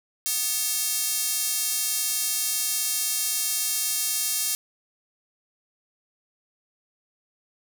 square tone with high-pass filter, 246.9 Hz, B3, in tune, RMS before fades -26 dBFS, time 0.26-4.55 s, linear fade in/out 0 ms, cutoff 6800 Hz, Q 0.77, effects none

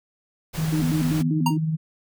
pink noise, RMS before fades -34 dBFS, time 0.53-1.23 s, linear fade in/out 20 ms
sine tone with tremolo, 158.7 Hz, D#3, 35 cents sharp, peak -19 dBFS, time 0.57-1.77 s, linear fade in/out 20 ms, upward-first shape triangle, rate 19 Hz, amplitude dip 45%
sine tone with vibrato, 276.8 Hz, C#4, 2 cents flat, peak -23 dBFS, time 0.72-1.58 s, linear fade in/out 10 ms, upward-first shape square, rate 5.1 Hz, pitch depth 190 cents each way
square tone with exponential decay, 932.3 Hz, A#5, in tune, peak -17 dBFS, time 1.46-1.57 s, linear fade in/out 5 ms, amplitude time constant 23 ms
effects none

